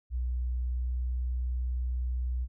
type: tone with pitch glide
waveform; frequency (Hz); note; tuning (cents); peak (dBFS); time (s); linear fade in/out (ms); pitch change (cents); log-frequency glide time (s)
sine; 61.6 to 61.96; B1 to B1; -4 to +6; -28; 0.1-2.48; 50; +10; 0.74-0.88
effects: none